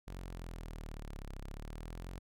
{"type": "linear two-way sweep", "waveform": "sawtooth", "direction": "down then up", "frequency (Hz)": [46.25, 33.02, 46.25], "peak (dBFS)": -39, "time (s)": [0.07, 2.19], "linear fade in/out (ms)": 10, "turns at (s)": 1.39, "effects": []}